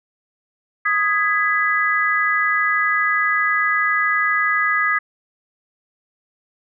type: chord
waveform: sine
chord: G# minor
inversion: second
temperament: just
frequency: 1245.9 / 1661.2 / 1993.5 Hz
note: D#6 / G#6 / B6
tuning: +2 / 0 / +16 cents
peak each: -20 dBFS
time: 0.85-4.99 s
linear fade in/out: 10 ms
effects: none